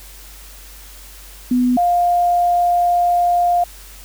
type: tone pair in turn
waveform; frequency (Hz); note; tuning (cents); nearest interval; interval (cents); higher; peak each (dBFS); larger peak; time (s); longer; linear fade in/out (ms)
sine; 248.6 / 703.1; B3 / F5; +12 / +11; octave + tritone; 1799; second; -12 / -12; neither; 1.51-1.77 / 1.77-3.64; second; 5
effects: added 48 Hz sine -39 dBFS peak until 4.04 s + white hiss -41 dBFS RMS until 4.04 s